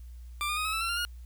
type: tone with pitch steps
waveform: 20% pulse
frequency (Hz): 1183 / 1215.6 / 1249 / 1283.4 / 1318.7 / 1355 / 1392.3 / 1430.6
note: D6 / D#6 / D#6 / E6 / E6 / E6 / F6 / F6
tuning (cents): +12 / -41 / +6 / -47 / 0 / +47 / -6 / +41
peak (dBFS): -24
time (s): 0.41-1.05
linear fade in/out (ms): 0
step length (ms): 80
effects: added 60 Hz sine -42 dBFS peak until 1.25 s + white hiss -66 dBFS RMS until 1.25 s